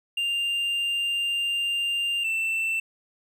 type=tone pair in turn; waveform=triangle; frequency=2794 / 2673 Hz; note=F7 / E7; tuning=0 / +23 cents; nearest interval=minor second; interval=77 cents; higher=first; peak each=-22 / -22 dBFS; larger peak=neither; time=0.17-2.24 / 2.24-2.8 s; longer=first; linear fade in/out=5 ms; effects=none